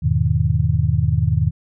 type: chord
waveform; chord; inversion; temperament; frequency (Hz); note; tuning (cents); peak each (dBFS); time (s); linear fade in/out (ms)
sine; E major seventh; none; just; 82.41 / 103.01 / 123.61 / 154.51; E2 / G#2 / B2 / D#3; 0 / -14 / +2 / -12; -20; 0.02-1.51; 20
effects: none